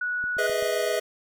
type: tone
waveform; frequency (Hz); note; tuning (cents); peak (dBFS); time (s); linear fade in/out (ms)
sine; 1468; F#6; -14; -25; 0.01-0.47; 5
type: click train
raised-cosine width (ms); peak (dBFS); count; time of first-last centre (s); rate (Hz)
3; -32; 4; 0.24-0.626; 7.78
type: chord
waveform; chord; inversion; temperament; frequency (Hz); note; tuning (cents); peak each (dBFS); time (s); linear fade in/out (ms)
square; E major seventh; first; equal with one note detuned; 415.3 / 493.9 / 622.3 / 650.6; G#4 / B4 / D#5 / E5; 0 / 0 / 0 / -23; -30; 0.38-1; 10
effects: none